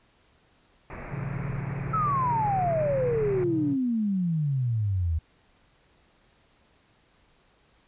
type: low-pass noise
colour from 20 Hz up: pink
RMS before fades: -39 dBFS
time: 0.9-3.44 s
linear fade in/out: 0 ms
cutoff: 2500 Hz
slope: 96 dB/octave
type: chord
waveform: triangle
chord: Bb minor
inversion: none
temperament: equal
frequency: 116.54 / 138.59 / 174.61 Hz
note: Bb2 / Db3 / F3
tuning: 0 / 0 / 0 cents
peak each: -34 / -30 / -36 dBFS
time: 1.09-3.77 s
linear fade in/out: 50 ms
type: exponential sweep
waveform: sine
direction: down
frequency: 1330 to 77 Hz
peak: -23 dBFS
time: 1.93-5.19 s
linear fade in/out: 10 ms
effects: pink hiss -63 dBFS RMS until 7.87 s + resampled to 8000 Hz